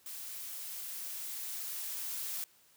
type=noise with level ramp; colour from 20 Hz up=blue; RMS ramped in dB=-44 to -38 dBFS; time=0.06-2.44 s; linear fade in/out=0 ms; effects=white hiss -65 dBFS RMS until 2.76 s + high-pass 60 Hz 12 dB/octave